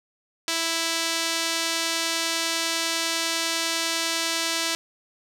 sawtooth tone with band-pass filter, 330 Hz, E4, 2 cents sharp, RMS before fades -26 dBFS, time 0.48-4.75 s, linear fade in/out 0 ms, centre 5000 Hz, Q 0.93, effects none

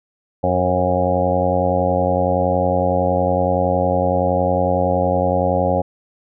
harmonic tone with a mistuned harmonic, 90.8 Hz, F#2, 32 cents flat, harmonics 1 / 2 / 3 / 4 / 5 / 6 / 7 / 8 / 9, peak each -23 / -24 / -26 / -30 / -26 / -19 / -25 / -23 / -24 dBFS, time 0.43-5.82 s, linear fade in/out 10 ms, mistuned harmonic 5, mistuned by +37 cents, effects none

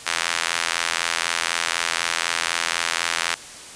sawtooth tone with high-pass filter, 84 Hz, E2, 33 cents sharp, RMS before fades -24 dBFS, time 0.06-3.35 s, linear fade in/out 10 ms, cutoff 1600 Hz, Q 0.9, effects white hiss -39 dBFS RMS until 3.75 s + resampled to 22050 Hz

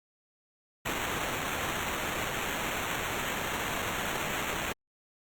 violet noise with sample-and-hold, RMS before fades -33 dBFS, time 0.85-4.73 s, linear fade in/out 10 ms, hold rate 4900 Hz, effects Opus 48 kbps

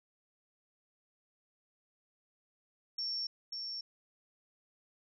sine tone with echo, 5460 Hz, F8, 40 cents flat, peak -34 dBFS, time 2.98-3.27 s, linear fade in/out 5 ms, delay 540 ms, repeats 1, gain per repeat -4 dB, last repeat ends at 3.81 s, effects none

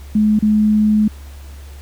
sine tone with dropouts, 212.9 Hz, G#3, 43 cents sharp, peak -10 dBFS, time 0.15-1.08 s, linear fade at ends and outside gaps 5 ms, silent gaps 0.391-0.424 s, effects added 70 Hz sine -32 dBFS peak until 1.81 s + pink hiss -45 dBFS RMS until 1.81 s

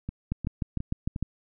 two click trains, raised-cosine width 5 ms, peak -15 / -20 dBFS, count 7 / 4, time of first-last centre 0.32-1.226 / 0.09-1.161 s, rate 6.62 / 2.8 Hz, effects none

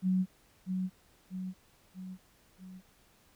sine tone with echo, 185.8 Hz, F#3, 7 cents sharp, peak -25 dBFS, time 0.02-0.26 s, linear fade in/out 50 ms, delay 640 ms, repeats 4, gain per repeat -5 dB, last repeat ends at 2.82 s, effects pink hiss -65 dBFS RMS until 3.35 s

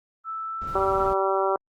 sine tone with pitch glide, 1318.5 to 1336.9 Hz, E6 to E6, 0 to +24 cents, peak -29 dBFS, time 0.24-1.12 s, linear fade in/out 50 ms, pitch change +24 cents, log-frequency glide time 0.45-0.75 s
brown noise, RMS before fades -37 dBFS, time 0.61-1.14 s, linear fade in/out 10 ms
harmonic tone, 193.2 Hz, G3, 25 cents flat, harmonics 2 / 3 / 4 / 5 / 6 / 7, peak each -25 / -27 / -28 / -29 / -30 / -30 dBFS, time 0.75-1.56 s, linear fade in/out 2 ms
effects Opus 24 kbps

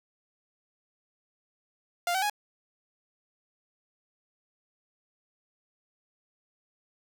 sawtooth tone with pitch steps, 698.5 / 761.7 / 830.7 Hz, F5 / G5 / G#5, 0 / -50 / 0 cents, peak -22 dBFS, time 2.07-2.298 s, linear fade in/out 2 ms, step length 76 ms, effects none

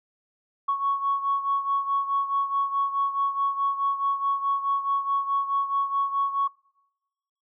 sine beating tone pair, 1108.7 / 1113.4 Hz, C#6 / C#6, 0 / +7 cents, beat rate 4.7 Hz, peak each -23 / -28 dBFS, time 0.68-6.48 s, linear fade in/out 10 ms, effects noise-tail reverb RT60 1.0 s tail -26 dB re dry + tanh soft clip ceiling -15 dBFS

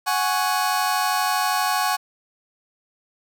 sawtooth chord, F# suspended second, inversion none, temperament just, 740 / 832.5 / 1110 Hz, F#5 / G#5 / C#6, 0 / +4 / +2 cents, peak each -20 dBFS, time 0.06-1.97 s, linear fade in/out 20 ms, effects none

